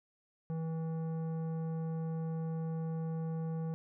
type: tone with tanh clipping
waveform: triangle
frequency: 162 Hz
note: E3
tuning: 30 cents flat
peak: -36 dBFS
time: 0.5-3.74 s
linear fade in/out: 0 ms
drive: 16 dB
effects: none